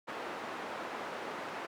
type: band-pass noise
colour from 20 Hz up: white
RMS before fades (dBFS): -41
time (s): 0.07-1.67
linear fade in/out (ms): 20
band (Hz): 260 to 1300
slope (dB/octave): 12
effects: none